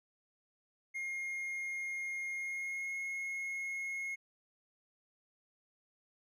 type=tone with pitch glide; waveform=triangle; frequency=2136 to 2162 Hz; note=C7 to C#7; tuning=+35 to -44 cents; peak=-35 dBFS; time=0.94-4.16 s; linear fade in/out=20 ms; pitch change=+21 cents; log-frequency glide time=2.33-2.95 s; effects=none